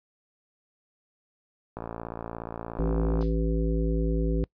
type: click train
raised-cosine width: 1 ms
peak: -21 dBFS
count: 84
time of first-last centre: 1.77-3.226 s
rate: 57 Hz
type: harmonic tone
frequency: 55 Hz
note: A1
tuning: in tune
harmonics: 1 / 3 / 5 / 7 / 9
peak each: -25 / -30 / -32 / -33 / -35 dBFS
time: 2.79-4.44 s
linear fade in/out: 0 ms
type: noise with exponential decay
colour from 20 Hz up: violet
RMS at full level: -31 dBFS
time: 3.21-3.4 s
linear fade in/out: 2 ms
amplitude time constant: 40 ms
effects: noise-tail reverb RT60 0.1 s tail -24 dB re dry + resampled to 11025 Hz